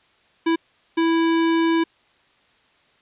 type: tone bursts at uneven times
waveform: square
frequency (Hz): 329.6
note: E4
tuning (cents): 0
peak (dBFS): -17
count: 2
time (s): 0.46-0.56 / 0.97-1.84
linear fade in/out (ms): 10
effects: white hiss -59 dBFS RMS until 3.01 s + resampled to 8000 Hz